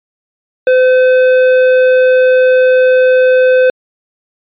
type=tone with tanh clipping; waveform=sine; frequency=511 Hz; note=C5; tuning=41 cents flat; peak=-7 dBFS; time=0.67-3.7 s; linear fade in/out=2 ms; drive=12 dB; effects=resampled to 8000 Hz